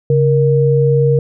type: tone pair together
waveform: sine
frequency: 138.59 / 468.9 Hz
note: C#3 / A#4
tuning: 0 / +10 cents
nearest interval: octave + major sixth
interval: 2110 cents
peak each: -11 / -12 dBFS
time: 0.1-1.19 s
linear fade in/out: 2 ms
effects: none